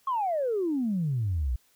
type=exponential sweep; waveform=sine; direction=down; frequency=1108 to 56.9 Hz; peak=-24 dBFS; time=0.07-1.56 s; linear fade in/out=5 ms; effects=tanh soft clip ceiling -20 dBFS + white hiss -65 dBFS RMS until 1.75 s